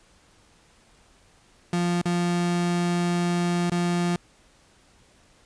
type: tone with dropouts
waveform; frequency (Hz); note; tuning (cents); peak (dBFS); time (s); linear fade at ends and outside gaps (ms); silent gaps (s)
35% pulse; 174.61; F3; 0; -20; 1.73-4.16; 2; 2.016-2.056 / 3.698-3.718
effects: pink hiss -58 dBFS RMS until 5.45 s + resampled to 22050 Hz